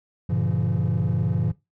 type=chord; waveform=triangle; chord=G diminished seventh; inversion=none; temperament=just; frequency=98 / 117.6 / 141.12 / 169.34 Hz; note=G2 / Bb2 / Db3 / Fb3; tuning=0 / +16 / +31 / +47 cents; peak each=-23 dBFS; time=0.29-1.52 s; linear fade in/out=10 ms; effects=noise-tail reverb RT60 0.2 s tail -19 dB re dry + tanh soft clip ceiling -14 dBFS